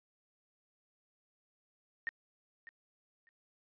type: tone with echo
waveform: sine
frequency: 1845 Hz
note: A#6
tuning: 18 cents flat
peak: -33 dBFS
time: 2.07-2.09 s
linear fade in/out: 0 ms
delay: 600 ms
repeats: 2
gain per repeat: -15 dB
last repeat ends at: 3.29 s
effects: resampled to 11025 Hz